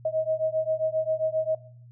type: beating tone pair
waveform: sine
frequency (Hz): 629 / 636.5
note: D#5 / D#5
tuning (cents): +19 / +39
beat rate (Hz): 7.5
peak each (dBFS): -27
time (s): 0.05-1.55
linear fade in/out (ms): 5
effects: noise-tail reverb RT60 0.6 s tail -19 dB re dry + added 120 Hz sine -46 dBFS peak until 1.91 s